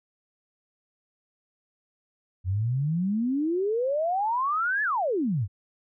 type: exponential two-way sweep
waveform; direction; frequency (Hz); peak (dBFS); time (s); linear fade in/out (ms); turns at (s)
sine; up then down; 87.7 to 1760 to 87.7; -23; 2.44-5.48; 50; 4.83
effects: none